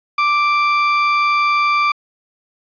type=tone; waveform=30% pulse; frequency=1174.7 Hz; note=D6; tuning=in tune; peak=-10 dBFS; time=0.18-1.92 s; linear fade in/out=5 ms; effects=resampled to 11025 Hz + 7-bit